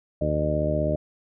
harmonic tone, 75.8 Hz, D#2, 45 cents flat, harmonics 1 / 2 / 3 / 4 / 5 / 6 / 7 / 8, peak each -29 / -28 / -33 / -31 / -34 / -36 / -37 / -25 dBFS, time 0.21-0.96 s, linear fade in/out 5 ms, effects none

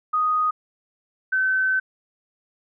sine tone pair in turn, 1244.5 / 1529.1 Hz, D#6 / G6, 0 / -43 cents, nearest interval major third, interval 357 cents, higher second, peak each -18 dBFS, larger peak neither, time 0.13-0.51 / 1.32-1.8 s, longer second, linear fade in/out 10 ms, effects none

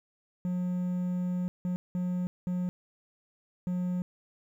triangle tone bursts at uneven times, 180 Hz, F#3, 47 cents flat, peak -26 dBFS, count 5, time 0.45-1.48 / 1.65-1.76 / 1.95-2.27 / 2.47-2.69 / 3.67-4.02 s, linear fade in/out 0 ms, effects 11-bit

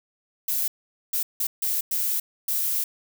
violet noise bursts at uneven times, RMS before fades -25 dBFS, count 6, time 0.48-0.68 / 1.13-1.23 / 1.4-1.47 / 1.62-1.81 / 1.91-2.2 / 2.48-2.84 s, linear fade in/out 5 ms, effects none

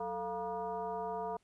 sine tone with frequency modulation, 698.5 Hz, F5, in tune, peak -35 dBFS, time 0-1.37 s, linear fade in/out 5 ms, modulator 256 Hz, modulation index 1.4, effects pink hiss -75 dBFS RMS until 1.43 s + resampled to 24000 Hz

